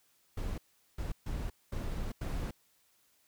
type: noise bursts at uneven times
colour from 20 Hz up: brown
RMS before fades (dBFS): -36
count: 5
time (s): 0.37-0.58 / 0.98-1.12 / 1.26-1.5 / 1.72-2.12 / 2.21-2.51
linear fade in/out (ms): 5
effects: white hiss -70 dBFS RMS until 3.27 s